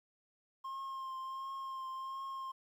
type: tone with vibrato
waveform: triangle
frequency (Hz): 1064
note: C6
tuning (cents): +29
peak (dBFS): -38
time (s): 0.64-2.52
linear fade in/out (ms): 10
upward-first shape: triangle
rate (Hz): 1.4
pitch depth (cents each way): 26
effects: 12-bit